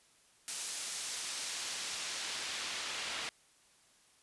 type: noise with band-pass filter sweep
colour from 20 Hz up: pink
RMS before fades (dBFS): -40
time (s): 0.48-3.29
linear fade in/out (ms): 0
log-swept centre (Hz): 8500 to 2900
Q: 0.74
effects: white hiss -66 dBFS RMS until 4.22 s + resampled to 24000 Hz